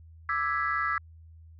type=chord; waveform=sine; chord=E dominant seventh; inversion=third; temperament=equal; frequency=1174.7 / 1318.5 / 1661.2 / 1975.5 Hz; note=D6 / E6 / G#6 / B6; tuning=0 / 0 / 0 / 0 cents; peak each=-32 / -29 / -31 / -33 dBFS; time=0.29-0.98 s; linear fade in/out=2 ms; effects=tanh soft clip ceiling -16 dBFS + added 81 Hz sine -48 dBFS peak until 1.59 s